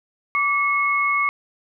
sine tone pair together, 1156.4 / 2183 Hz, D6 / C#7, -27 / -27 cents, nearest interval major seventh, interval 1100 cents, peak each -20 dBFS, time 0.35-1.29 s, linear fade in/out 0 ms, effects none

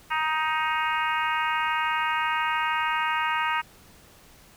harmonic tone, 313 Hz, D#4, 10 cents sharp, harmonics 3 / 4 / 5 / 6 / 7 / 8 / 9, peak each -27 / -29 / -31 / -33 / -34 / -35 / -36 dBFS, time 0.1-3.62 s, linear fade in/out 20 ms, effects pink hiss -53 dBFS RMS until 4.56 s

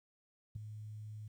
sine tone with ADSR envelope, 106.9 Hz, A2, 49 cents flat, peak -35 dBFS, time 0.55-1.28 s, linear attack 12 ms, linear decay 5 ms, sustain -9 dB, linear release 6 ms, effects 12-bit

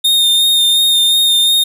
45% pulse tone with vibrato, 3663 Hz, A#7, 31 cents flat, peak -8 dBFS, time 0.04-1.64 s, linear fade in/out 10 ms, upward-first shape sine, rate 2.8 Hz, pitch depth 21 cents each way, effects none

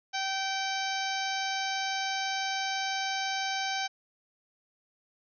harmonic tone, 774 Hz, G5, 22 cents flat, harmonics 1 / 2 / 3 / 4 / 5 / 6 / 7 / 8, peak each -33 / -36 / -38 / -39 / -40 / -41 / -41 / -42 dBFS, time 0.13-3.88 s, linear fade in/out 20 ms, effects none

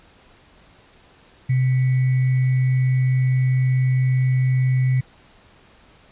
sine tone with sample-and-hold, 128.9 Hz, C3, 26 cents flat, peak -15 dBFS, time 1.49-5.01 s, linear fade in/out 10 ms, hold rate 2100 Hz, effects pink hiss -52 dBFS RMS until 6.11 s + resampled to 8000 Hz

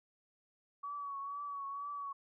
sine tone with vibrato, 1131 Hz, C#6, 34 cents sharp, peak -39 dBFS, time 0.83-2.13 s, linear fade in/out 10 ms, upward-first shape triangle, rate 2.1 Hz, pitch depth 45 cents each way, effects none

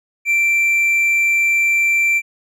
triangle tone, 2349 Hz, D7, in tune, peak -11 dBFS, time 0.25-2.22 s, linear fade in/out 50 ms, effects none

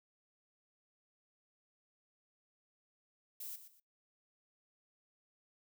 violet noise with echo, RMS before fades -45 dBFS, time 3.4-3.56 s, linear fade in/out 5 ms, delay 120 ms, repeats 2, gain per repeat -11 dB, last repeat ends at 3.8 s, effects noise-tail reverb RT60 0.2 s tail -24 dB re dry

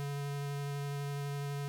square tone with vibrato, 142.1 Hz, C#3, 43 cents sharp, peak -36 dBFS, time 0-1.68 s, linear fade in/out 0 ms, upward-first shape sine, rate 12 Hz, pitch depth 9 cents each way, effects none

